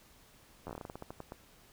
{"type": "slowing click train", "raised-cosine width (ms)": 1, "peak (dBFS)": -28, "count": 15, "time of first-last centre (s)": [0.67, 1.321], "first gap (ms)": 11, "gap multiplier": 1.2, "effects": ["pink hiss -61 dBFS RMS until 1.72 s"]}